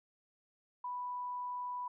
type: tone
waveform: sine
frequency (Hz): 987.8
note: B5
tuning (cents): 0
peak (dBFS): -37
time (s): 0.84-1.88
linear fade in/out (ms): 5
effects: none